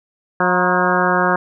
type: harmonic tone with a mistuned harmonic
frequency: 180.2 Hz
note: F#3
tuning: 45 cents flat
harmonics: 1 / 2 / 3 / 4 / 5 / 6 / 7 / 8 / 9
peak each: -22 / -22 / -22 / -22 / -22 / -22 / -22 / -22 / -22 dBFS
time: 0.4-1.36 s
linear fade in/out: 2 ms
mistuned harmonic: 5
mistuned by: +66 cents
effects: none